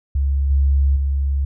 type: tone with level steps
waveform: sine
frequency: 69.1 Hz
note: C#2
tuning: 5 cents flat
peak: -15 / -12 / -16 dBFS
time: 0.15-1.45 s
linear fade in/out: 5 ms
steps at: 0.5 / 0.96 s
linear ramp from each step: 5 ms
effects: none